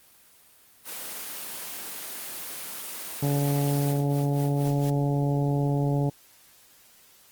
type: high-pass noise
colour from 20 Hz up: white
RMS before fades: -36 dBFS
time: 0.84-3.95 s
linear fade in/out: 50 ms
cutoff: 190 Hz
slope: 12 dB/octave
type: harmonic tone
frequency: 142.2 Hz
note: C#3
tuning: 45 cents sharp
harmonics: 1 / 2 / 3 / 4 / 5 / 6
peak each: -23 / -29 / -33 / -35 / -37 / -39 dBFS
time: 3.22-6.1 s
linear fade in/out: 10 ms
type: noise with tremolo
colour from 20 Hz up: white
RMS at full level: -41 dBFS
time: 3.43-4.9 s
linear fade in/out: 2 ms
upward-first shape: sine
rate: 4.3 Hz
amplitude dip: 75%
effects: white hiss -56 dBFS RMS until 7.31 s + Opus 24 kbps